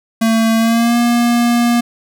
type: tone with pitch glide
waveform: square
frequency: 225.2 to 237.8 Hz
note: A3 to A#3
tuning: +40 to +35 cents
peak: -11 dBFS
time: 0.21-1.81 s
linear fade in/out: 10 ms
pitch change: +95 cents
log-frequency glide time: 0.59-0.97 s
effects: none